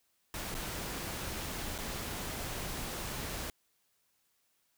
pink noise with dropouts, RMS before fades -39 dBFS, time 0.34-3.5 s, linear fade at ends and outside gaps 1 ms, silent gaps 0.543-0.55 / 1.78-1.786 s, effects white hiss -75 dBFS RMS until 4.77 s

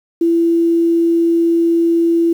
sine tone, 335.5 Hz, E4, 31 cents sharp, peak -10 dBFS, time 0.21-2.33 s, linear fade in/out 5 ms, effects 7-bit

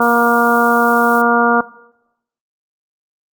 harmonic tone, 236.3 Hz, A#3, 24 cents sharp, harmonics 1 / 2 / 3 / 4 / 5 / 6, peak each -17 / -17 / -17 / -17 / -17 / -17 dBFS, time 0-1.61 s, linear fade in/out 5 ms
violet noise, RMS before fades -32 dBFS, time 0.01-1.22 s, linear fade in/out 10 ms
effects noise-tail reverb RT60 0.8 s tail -19 dB re dry + Opus 32 kbps

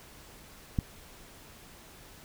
click, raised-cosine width 5 ms, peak -14 dBFS, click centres 0.788 s, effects pink hiss -52 dBFS RMS until 2.24 s

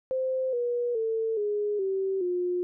sine tone with pitch steps, 520 / 482.4 / 447.5 / 415.1 / 385.1 / 357.2 Hz, C5 / B4 / A4 / G#4 / G4 / F4, -11 / -41 / +29 / -1 / -31 / +39 cents, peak -25 dBFS, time 0.11-2.63 s, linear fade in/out 0 ms, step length 420 ms, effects none

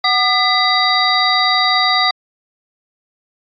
sine tone cluster, 745 / 1210 / 2002 / 3818 / 4686 Hz, F#5 / D#6 / B6 / A#7 / D8, +12 / -49 / +23 / +41 / -5 cents, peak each -18 dBFS, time 0.04-2.11 s, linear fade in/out 5 ms, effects AAC 64 kbps

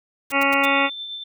white noise bursts, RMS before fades -33 dBFS, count 4, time 0.3-0.655 s, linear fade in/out 5 ms, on 22 ms, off 89 ms
harmonic tone, 277.2 Hz, C#4, in tune, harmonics 1 / 2 / 3 / 4 / 5 / 7 / 8 / 9 / 10, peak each -25 / -25 / -25 / -25 / -25 / -25 / -25 / -25 / -25 dBFS, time 0.31-0.9 s, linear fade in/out 50 ms
sine tone with tremolo, 3547 Hz, A7, 13 cents sharp, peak -28 dBFS, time 0.63-1.24 s, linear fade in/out 10 ms, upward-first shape triangle, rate 8.4 Hz, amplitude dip 40%
effects none

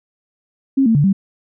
sine tone with pitch steps, 270.3 / 225.1 / 144.8 / 194.6 Hz, C#4 / A3 / D3 / G3, -44 / +40 / -24 / -12 cents, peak -10 dBFS, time 0.77-1.13 s, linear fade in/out 10 ms, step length 90 ms, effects none

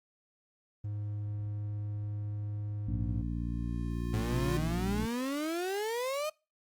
triangle tone, 103.9 Hz, G#2, 1 cent sharp, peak -32 dBFS, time 0.84-3.22 s, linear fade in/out 5 ms
harmonic tone, 58.27 Hz, A#1, in tune, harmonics 1 / 2 / 3 / 4 / 5, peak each -35 / -38 / -40 / -41 / -42 dBFS, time 2.87-5.06 s, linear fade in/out 10 ms
square tone with exponential growth, 353 Hz, F4, 19 cents sharp, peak -32 dBFS, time 3-4.57 s, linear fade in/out 1 ms, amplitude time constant 340 ms
35% pulse exponential sweep, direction up, 104.8 to 628 Hz, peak -30 dBFS, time 4.13-6.3 s, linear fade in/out 10 ms
effects noise-tail reverb RT60 0.3 s tail -25 dB re dry + Opus 32 kbps

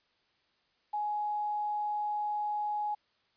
sine tone with quantisation, 837 Hz, G#5, 13 cents sharp, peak -30 dBFS, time 0.93-2.95 s, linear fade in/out 10 ms, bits 10, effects white hiss -72 dBFS RMS until 3.36 s + resampled to 11025 Hz

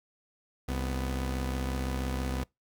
sawtooth tone pair together, 66 / 248.6 Hz, C2 / B3, +16 / +12 cents, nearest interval octave + major seventh, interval 2296 cents, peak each -27 / -33 dBFS, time 0.68-2.44 s, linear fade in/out 10 ms, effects noise-tail reverb RT60 0.2 s tail -25 dB re dry

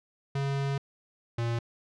square tone pair in turn, 138.59 / 117.13 Hz, C#3 / A#2, 0 / +9 cents, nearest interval minor third, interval 291 cents, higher first, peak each -28 dBFS, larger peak neither, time 0.35-0.78 / 1.38-1.59 s, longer first, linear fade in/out 5 ms, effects low-pass 5000 Hz 12 dB/octave

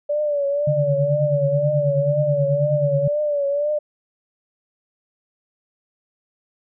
sine tone with vibrato, 580 Hz, D5, 22 cents flat, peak -18 dBFS, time 0.09-3.79 s, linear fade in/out 10 ms, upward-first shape triangle, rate 2 Hz, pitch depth 75 cents each way
sine tone with tremolo, 144.1 Hz, D3, 33 cents flat, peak -16 dBFS, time 0.67-3.08 s, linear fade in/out 5 ms, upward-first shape sine, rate 9.3 Hz, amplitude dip 80%
effects none

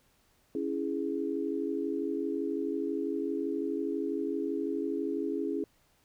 sine chord, C# minor, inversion none, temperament equal, 277.2 / 329.6 / 415.3 Hz, C#4 / E4 / G#4, 0 / 0 / 0 cents, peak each -34 dBFS, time 0.55-5.64 s, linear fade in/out 2 ms, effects pink hiss -68 dBFS RMS until 6.04 s

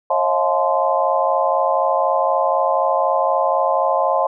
sine tone cluster, 542 / 635 / 699 / 861 / 1037 Hz, C#5 / D#5 / F5 / A5 / C6, -39 / +35 / +1 / -38 / -16 cents, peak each -21 dBFS, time 0.1-4.27 s, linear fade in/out 5 ms, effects none

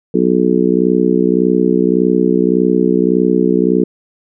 harmonic tone, 61.74 Hz, B1, in tune, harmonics 3 / 4 / 5 / 6 / 7, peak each -16 / -16 / -16 / -16 / -16 dBFS, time 0.14-3.84 s, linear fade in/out 5 ms, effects none

